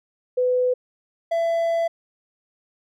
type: tone pair in turn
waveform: sine / triangle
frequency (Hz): 501 / 668.8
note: B4 / E5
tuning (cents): +25 / +25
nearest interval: perfect fourth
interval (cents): 500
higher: second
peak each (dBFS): -17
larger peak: neither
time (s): 0.37-0.74 / 1.31-1.88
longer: second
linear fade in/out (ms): 10
effects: none